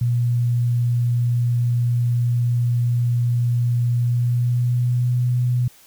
sine tone with pitch glide, 120.3 to 123.4 Hz, B2 to B2, -45 to -1 cents, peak -16 dBFS, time 0.01-5.68 s, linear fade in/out 5 ms, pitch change +44 cents, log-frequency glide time 3.93-5.2 s, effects white hiss -50 dBFS RMS until 5.86 s

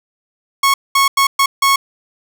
sawtooth tone bursts at uneven times, 1100 Hz, C#6, 14 cents flat, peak -6 dBFS, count 5, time 0.63-0.74 / 0.95-1.08 / 1.17-1.27 / 1.39-1.46 / 1.62-1.76 s, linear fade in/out 5 ms, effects none

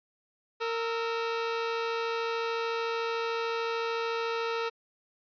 sawtooth tone pair together, 459.9 / 1306.1 Hz, A#4 / E6, -23 / -16 cents, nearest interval octave + tritone, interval 1807 cents, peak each -26 / -32 dBFS, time 0.6-4.7 s, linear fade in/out 20 ms, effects resampled to 11025 Hz

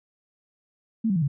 sine tone with pitch steps, 224.1 / 191.74 / 164.05 / 140.36 Hz, A3 / G3 / E3 / C#3, +32 / -38 / -8 / +22 cents, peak -20 dBFS, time 1.04-1.28 s, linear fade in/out 10 ms, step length 60 ms, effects none

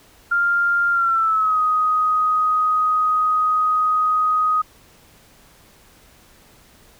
sine tone with pitch glide, 1396.9 to 1251.7 Hz, F6 to D#6, 0 to +10 cents, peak -15 dBFS, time 0.31-4.62 s, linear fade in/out 10 ms, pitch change -190 cents, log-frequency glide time 0.91-1.6 s, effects pink hiss -51 dBFS RMS until 6.99 s

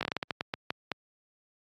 slowing click train, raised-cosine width 0.3 ms, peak -14 dBFS, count 12, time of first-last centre 0.01-0.917 s, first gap 18 ms, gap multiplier 1.28, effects high-pass 100 Hz 12 dB/octave + AAC 32 kbps

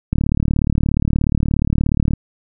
click train, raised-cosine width 5 ms, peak -4 dBFS, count 75, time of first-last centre 0.13-2.135 s, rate 36.9 Hz, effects none

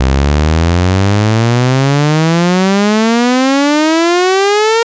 sawtooth exponential sweep, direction up, 64 to 466.2 Hz, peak -4 dBFS, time 0-4.83 s, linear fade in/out 5 ms, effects resampled to 16000 Hz

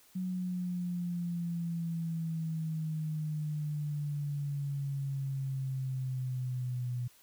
sine exponential sweep, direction down, 185 to 122.3 Hz, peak -32 dBFS, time 0.15-7.08 s, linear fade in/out 10 ms, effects white hiss -62 dBFS RMS until 7.22 s

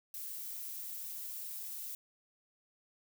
violet noise, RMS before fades -43 dBFS, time 0.14-1.95 s, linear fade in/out 2 ms, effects none

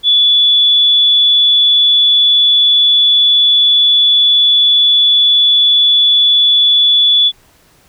sine tone, 3439 Hz, A7, 40 cents flat, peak -6 dBFS, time 0.03-7.32 s, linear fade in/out 50 ms, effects pink hiss -49 dBFS RMS until 7.88 s

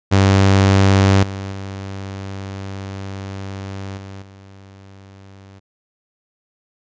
sawtooth tone with level steps, 97.3 Hz, G2, 12 cents flat, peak -6 / -21 / -23 / -28 / -36 dBFS, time 0.11-5.6 s, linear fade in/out 20 ms, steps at 1.23 / 1.52 / 3.97 / 4.22 s, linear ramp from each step 5 ms, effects resampled to 16000 Hz

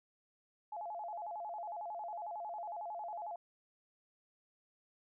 sine tone with vibrato, 765 Hz, G5, 42 cents flat, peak -40 dBFS, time 0.72-3.36 s, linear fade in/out 5 ms, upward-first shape square, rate 11 Hz, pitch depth 180 cents each way, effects none

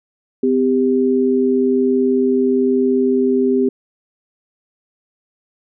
sine tone pair together, 255.2 / 396.3 Hz, C4 / G4, -43 / +19 cents, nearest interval minor sixth, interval 762 cents, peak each -15 dBFS, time 0.43-3.69 s, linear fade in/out 5 ms, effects none

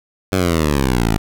10% pulse exponential sweep, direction down, 97 to 51.91 Hz, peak -6 dBFS, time 0.32-1.18 s, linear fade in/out 5 ms, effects none

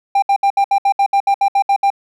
triangle tone bursts, 795 Hz, G5, 24 cents sharp, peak -8 dBFS, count 13, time 0.15-1.903 s, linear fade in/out 5 ms, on 73 ms, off 67 ms, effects none

